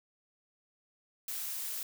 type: noise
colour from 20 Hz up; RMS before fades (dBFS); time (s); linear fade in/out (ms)
blue; -38; 1.28-1.83; 2
effects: none